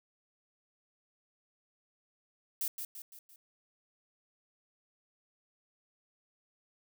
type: noise with echo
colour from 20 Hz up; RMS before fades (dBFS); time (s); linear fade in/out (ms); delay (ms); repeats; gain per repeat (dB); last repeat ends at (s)
violet; -34; 2.61-2.68; 2; 170; 4; -6; 3.36
effects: none